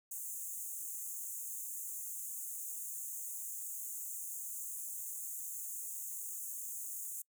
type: high-pass noise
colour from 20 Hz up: pink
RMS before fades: -43 dBFS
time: 0.11-7.22 s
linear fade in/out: 5 ms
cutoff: 6500 Hz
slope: 96 dB/octave
effects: noise-tail reverb RT60 0.1 s tail -25 dB re dry